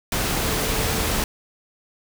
sine tone in noise, 440.4 Hz, A4, 2 cents sharp, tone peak -33 dBFS, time 0.43-1.08 s, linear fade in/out 2 ms, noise pink, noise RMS -23 dBFS, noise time 0.12-1.24 s, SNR -13 dB, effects none

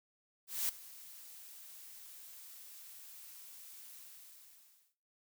blue noise with ADSR envelope, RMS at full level -33 dBFS, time 0.47-4.95 s, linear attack 220 ms, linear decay 6 ms, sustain -20 dB, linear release 1000 ms, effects noise-tail reverb RT60 0.5 s tail -18 dB re dry

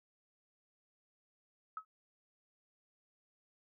sine tone with exponential decay, 1283 Hz, E6, 47 cents flat, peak -35 dBFS, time 1.77-1.85 s, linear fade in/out 2 ms, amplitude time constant 17 ms, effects none

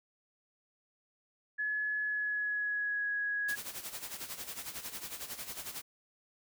sine tone with pitch glide, 1702 to 1666 Hz, G#6 to G#6, +42 to +5 cents, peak -31 dBFS, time 1.58-3.56 s, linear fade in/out 20 ms, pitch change -37 cents, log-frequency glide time 2-3.08 s
white noise with tremolo, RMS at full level -40 dBFS, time 3.48-5.82 s, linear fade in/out 10 ms, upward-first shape sine, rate 11 Hz, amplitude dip 70%
effects none

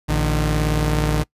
sawtooth tone pair together, 56.82 / 151.7 Hz, A#1 / D#3, -44 / -44 cents, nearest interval octave + perfect fourth, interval 1700 cents, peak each -16 dBFS, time 0.08-1.24 s, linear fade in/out 20 ms, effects noise-tail reverb RT60 0.1 s tail -23 dB re dry + resampled to 32000 Hz

